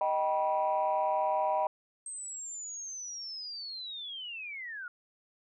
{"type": "chord", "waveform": "sine", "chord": "Eb augmented", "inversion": "none", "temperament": "just", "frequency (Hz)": [622.3, 777.8, 972.3], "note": ["Eb5", "G5", "B5"], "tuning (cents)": [0, -14, -27], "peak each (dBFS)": -30, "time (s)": [0.01, 1.67], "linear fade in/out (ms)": 2}
{"type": "linear sweep", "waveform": "sine", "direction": "down", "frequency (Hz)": [8372, 1396.9], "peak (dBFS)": -38, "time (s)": [2.06, 4.88], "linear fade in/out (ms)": 2}
{"effects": ["tanh soft clip ceiling -20 dBFS"]}